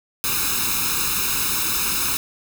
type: noise with comb filter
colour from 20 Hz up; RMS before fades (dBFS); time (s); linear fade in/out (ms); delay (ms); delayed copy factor
white; -22; 0.24-2.17; 0; 0.77; +0.95
effects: none